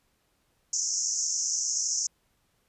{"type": "band-pass noise", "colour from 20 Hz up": "pink", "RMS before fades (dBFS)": -29, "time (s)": [0.73, 2.07], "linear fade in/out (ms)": 2, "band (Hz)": [5500, 7100], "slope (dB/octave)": 96, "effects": ["pink hiss -71 dBFS RMS until 2.68 s", "resampled to 32000 Hz"]}